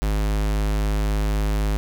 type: tone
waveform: square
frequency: 51.91 Hz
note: G#1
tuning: in tune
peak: -20 dBFS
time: 0.02-1.77 s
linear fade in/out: 0 ms
effects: none